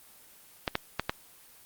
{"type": "clicks", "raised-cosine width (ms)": 0.3, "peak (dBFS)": -10, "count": 4, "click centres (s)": [0.678, 0.754, 0.996, 1.095], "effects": ["white hiss -55 dBFS RMS until 1.65 s", "Opus 24 kbps"]}